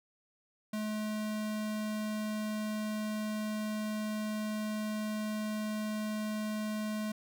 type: tone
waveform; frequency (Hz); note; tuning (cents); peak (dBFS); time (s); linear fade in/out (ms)
square; 213.9; A3; -49; -34; 0.73-7.12; 5
effects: none